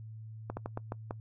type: slowing click train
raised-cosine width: 1 ms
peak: -22 dBFS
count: 6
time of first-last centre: 0.5-1.109 s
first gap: 70 ms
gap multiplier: 1.28
effects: noise-tail reverb RT60 0.1 s tail -23 dB re dry + added 110 Hz sine -43 dBFS peak until 1.2 s